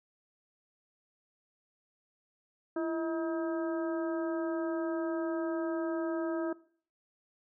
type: harmonic tone with a mistuned harmonic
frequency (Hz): 319.2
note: D#4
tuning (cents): +44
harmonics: 1 / 2 / 3 / 4 / 5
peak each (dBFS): -31 / -37 / -45 / -44 / -47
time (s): 2.76-6.53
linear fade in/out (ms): 5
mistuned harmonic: 1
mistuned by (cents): +81
effects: noise-tail reverb RT60 0.5 s tail -20 dB re dry